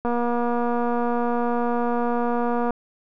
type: click train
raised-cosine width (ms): 1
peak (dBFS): -12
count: 636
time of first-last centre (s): 0.05-2.707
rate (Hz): 239
effects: none